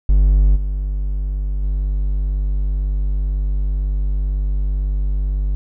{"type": "tone with level steps", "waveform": "triangle", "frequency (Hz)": 49, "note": "G1", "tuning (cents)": 0, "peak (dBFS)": [-7, -16, -14], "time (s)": [0.09, 5.55], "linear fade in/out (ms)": 0, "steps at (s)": [0.55, 1.62], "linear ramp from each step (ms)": 20, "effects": []}